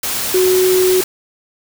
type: tone in noise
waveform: sine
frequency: 370 Hz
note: F#4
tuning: in tune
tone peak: -10 dBFS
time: 0.34-1.01 s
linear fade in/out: 5 ms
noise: white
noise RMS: -20 dBFS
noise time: 0.03-1.04 s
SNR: +7 dB
effects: none